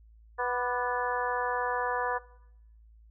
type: harmonic tone with a mistuned harmonic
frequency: 246.9 Hz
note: B3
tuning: in tune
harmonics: 2 / 3 / 4 / 5 / 6 / 7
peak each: -33 / -35 / -32 / -37 / -38 / -35 dBFS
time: 0.38-2.19 s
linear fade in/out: 20 ms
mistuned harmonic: 5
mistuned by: -57 cents
effects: noise-tail reverb RT60 0.8 s tail -20 dB re dry + added 55 Hz sine -53 dBFS peak until 3.1 s